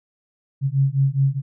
sine beating tone pair, 134.4 / 139.2 Hz, C3 / C#3, +47 / +8 cents, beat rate 4.8 Hz, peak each -19 dBFS, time 0.61-1.42 s, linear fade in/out 50 ms, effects none

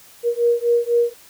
sine beating tone pair, 471.8 / 475.8 Hz, A#4 / A#4, +21 / +35 cents, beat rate 4 Hz, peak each -18 dBFS, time 0.23-1.14 s, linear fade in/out 50 ms, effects white hiss -47 dBFS RMS until 1.29 s

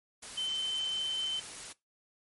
sine tone in noise, 3076 Hz, G7, 33 cents flat, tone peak -31 dBFS, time 0.37-1.4 s, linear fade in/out 10 ms, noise white, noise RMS -44 dBFS, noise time 0.22-1.73 s, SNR +10 dB, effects noise-tail reverb RT60 0.2 s tail -21 dB re dry + MP3 48 kbps

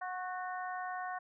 harmonic tone with a mistuned harmonic, 366 Hz, F#4, 19 cents flat, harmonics 2 / 3 / 4 / 5, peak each -39 / -43 / -45 / -47 dBFS, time 0.01-1.19 s, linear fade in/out 10 ms, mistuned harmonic 4, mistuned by +26 cents, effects none

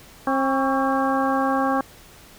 harmonic tone with a mistuned harmonic, 267.5 Hz, C4, 38 cents sharp, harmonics 1 / 2 / 3 / 4 / 5 / 6, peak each -23 / -26 / -24 / -25 / -32 / -31 dBFS, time 0.27-1.81 s, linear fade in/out 2 ms, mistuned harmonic 4, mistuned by +70 cents, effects pink hiss -47 dBFS RMS until 2.38 s

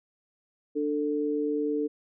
sine tone pair together, 295.6 / 444.5 Hz, D4 / A4, +11 / +18 cents, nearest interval perfect fifth, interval 707 cents, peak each -28 dBFS, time 0.75-1.88 s, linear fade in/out 20 ms, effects none

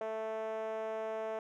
5% pulse tone with band-pass filter, 220 Hz, A3, in tune, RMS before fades -38 dBFS, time 0.01-1.39 s, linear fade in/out 2 ms, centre 560 Hz, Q 8.4, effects none

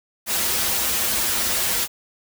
white noise with comb filter, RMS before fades -22 dBFS, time 0.26-1.88 s, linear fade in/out 50 ms, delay 6.9 ms, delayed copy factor -1, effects none

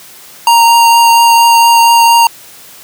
square tone with vibrato, 930 Hz, A#5, 4 cents flat, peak -4 dBFS, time 0.47-2.27 s, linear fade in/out 2 ms, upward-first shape triangle, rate 4.3 Hz, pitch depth 11 cents each way, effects white hiss -35 dBFS RMS until 2.83 s + high-pass 80 Hz 12 dB/octave

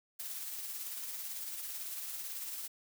blue noise with tremolo, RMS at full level -40 dBFS, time 0.19-2.68 s, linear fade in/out 10 ms, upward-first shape triangle, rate 18 Hz, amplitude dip 40%, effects none

